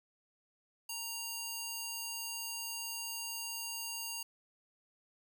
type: tone with high-pass filter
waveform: square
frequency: 932.3 Hz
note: A#5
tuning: in tune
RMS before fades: -41 dBFS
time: 0.89-4.23 s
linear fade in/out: 5 ms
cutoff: 3500 Hz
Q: 0.52
effects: none